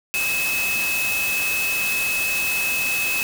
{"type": "tone in noise", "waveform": "sine", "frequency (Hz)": 2585, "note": "E7", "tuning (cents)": -34, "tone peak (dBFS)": -21, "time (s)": [0.14, 3.23], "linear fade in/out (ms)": 0, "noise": "white", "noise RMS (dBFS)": -27, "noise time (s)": [0.14, 3.23], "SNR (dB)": 3, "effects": []}